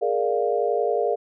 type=chord; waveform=sine; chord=Bb dominant seventh; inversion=third; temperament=equal; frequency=415.3 / 466.2 / 587.3 / 698.5 Hz; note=Ab4 / Bb4 / D5 / F5; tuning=0 / 0 / 0 / 0 cents; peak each=-25 / -24 / -27 / -26 dBFS; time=0.01-1.16 s; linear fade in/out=20 ms; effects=none